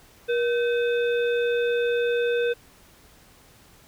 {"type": "harmonic tone with a mistuned harmonic", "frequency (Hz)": 511, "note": "C5", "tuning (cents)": -41, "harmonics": [1, 3, 5, 7], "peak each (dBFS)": [-21, -31, -35, -38], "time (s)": [0.28, 2.54], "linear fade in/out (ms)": 20, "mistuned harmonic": 1, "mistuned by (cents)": -120, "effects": ["pink hiss -54 dBFS RMS until 3.87 s"]}